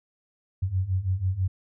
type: beating tone pair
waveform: sine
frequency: 90.2 / 96.3 Hz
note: F#2 / G2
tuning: -44 / -30 cents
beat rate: 6.1 Hz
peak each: -28 / -25 dBFS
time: 0.62-1.48 s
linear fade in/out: 10 ms
effects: none